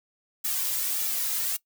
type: noise with flanger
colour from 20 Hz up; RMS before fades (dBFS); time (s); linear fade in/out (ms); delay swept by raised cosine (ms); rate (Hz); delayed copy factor
blue; -28; 0.44-1.57; 10; 1.9 to 2.71; 1.7; -0.7
effects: noise-tail reverb RT60 0.1 s tail -20 dB re dry

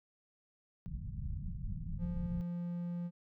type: low-pass noise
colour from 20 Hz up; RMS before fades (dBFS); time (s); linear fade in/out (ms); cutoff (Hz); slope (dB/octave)
pink; -40; 0.86-2.41; 0; 190; 48
type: tone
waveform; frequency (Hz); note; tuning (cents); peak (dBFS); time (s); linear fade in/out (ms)
triangle; 173.9; F3; -7; -34; 1.98-3.11; 50
effects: none

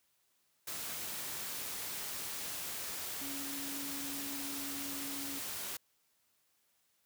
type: tone in noise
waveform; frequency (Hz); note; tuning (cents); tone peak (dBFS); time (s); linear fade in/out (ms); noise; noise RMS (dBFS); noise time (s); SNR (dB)
sine; 279.4; C#4; +14; -44; 3.21-5.39; 5; white; -41; 0.67-5.77; -6
effects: white hiss -75 dBFS RMS until 7.05 s + high-pass 60 Hz 12 dB/octave

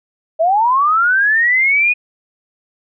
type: linear sweep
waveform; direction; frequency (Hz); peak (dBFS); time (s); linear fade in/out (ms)
sine; up; 622.3 to 2489; -10; 0.39-1.94; 20
effects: none

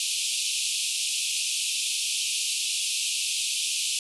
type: band-pass noise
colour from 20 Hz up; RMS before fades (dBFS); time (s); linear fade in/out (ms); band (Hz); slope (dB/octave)
pink; -28; 0-3.99; 2; 2500 to 11000; 96
effects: none

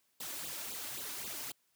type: noise with flanger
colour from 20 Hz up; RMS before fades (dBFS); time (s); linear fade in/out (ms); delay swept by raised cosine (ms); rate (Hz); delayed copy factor
white; -42; 0.2-1.52; 5; 0.25 to 3.45; 3.8; +0.85
effects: white hiss -75 dBFS RMS until 1.75 s + high-pass 100 Hz 12 dB/octave

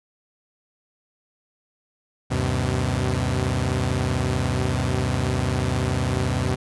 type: tone cluster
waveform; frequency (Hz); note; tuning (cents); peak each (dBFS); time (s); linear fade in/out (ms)
sawtooth; 75.8 / 96.2 / 127.2; D#2 / G2 / C3; -45 / -32 / -48; -23 / -22 / -20; 2.3-6.56; 20
effects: resampled to 24000 Hz

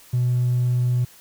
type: tone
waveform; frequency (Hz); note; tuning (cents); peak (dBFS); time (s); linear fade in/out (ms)
triangle; 123.47; B2; 0; -14; 0.13-1.05; 10
effects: tanh soft clip ceiling -14 dBFS + white hiss -49 dBFS RMS until 1.2 s

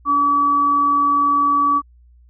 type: tone pair together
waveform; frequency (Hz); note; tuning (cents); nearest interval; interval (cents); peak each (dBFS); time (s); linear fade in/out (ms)
sine; 286 / 1144; D4 / D6; -46 / -46; 2 octaves; 2400; -25 / -13; 0.05-1.82; 50
effects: added 60 Hz sine -46 dBFS peak until 2.29 s

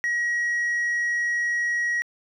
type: tone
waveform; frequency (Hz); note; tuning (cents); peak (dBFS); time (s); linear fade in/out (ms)
sine; 1904; A#6; +36; -19; 0.04-2.02; 0
effects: tanh soft clip ceiling -21 dBFS + 10-bit

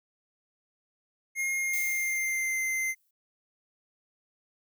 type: tone with pitch glide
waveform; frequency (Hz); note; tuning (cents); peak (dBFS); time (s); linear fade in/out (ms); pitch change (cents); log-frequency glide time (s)
square; 2138 to 2078; C7 to C7; +37 to -12; -28; 1.35-2.95; 50; -49; 1.56-2.61
type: noise with exponential decay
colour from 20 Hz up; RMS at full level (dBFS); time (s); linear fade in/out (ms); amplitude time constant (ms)
violet; -34; 1.73-3.11; 5; 300
effects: none

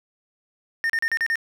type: tone bursts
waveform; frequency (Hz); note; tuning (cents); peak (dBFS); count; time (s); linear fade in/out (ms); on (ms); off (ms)
triangle; 1825; A#6; -37; -18; 6; 0.84-1.356; 0; 56; 36
effects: none

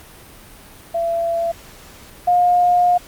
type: tone pair in turn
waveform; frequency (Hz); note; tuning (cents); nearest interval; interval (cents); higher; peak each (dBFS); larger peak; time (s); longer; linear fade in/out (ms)
sine; 674 / 711.8; E5 / F5; +38 / +33; minor second; 95; second; -17 / -11; second; 0.94-1.52 / 2.27-2.98; second; 10
effects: pink hiss -42 dBFS RMS until 3.07 s + Opus 48 kbps

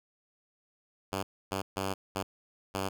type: tone bursts at uneven times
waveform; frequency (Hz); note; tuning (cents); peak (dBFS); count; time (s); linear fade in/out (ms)
5% pulse; 96.5; G2; -27; -20; 5; 1.12-1.23 / 1.51-1.62 / 1.76-1.94 / 2.15-2.23 / 2.74-2.89; 10
effects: none

